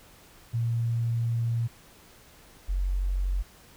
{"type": "tone pair in turn", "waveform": "sine", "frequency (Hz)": [116.54, 46.25], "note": ["A#2", "F#1"], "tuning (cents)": [0, 0], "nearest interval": "octave + major third", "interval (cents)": 1600, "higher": "first", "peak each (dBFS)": -24, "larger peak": "neither", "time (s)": [[0.53, 1.68], [2.68, 3.43]], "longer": "first", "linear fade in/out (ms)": 20, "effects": ["pink hiss -54 dBFS RMS until 3.76 s"]}